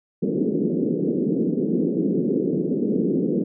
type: band-pass noise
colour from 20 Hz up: pink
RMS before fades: -22 dBFS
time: 0.22-3.44 s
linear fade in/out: 10 ms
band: 170 to 450 Hz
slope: 48 dB/octave
effects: none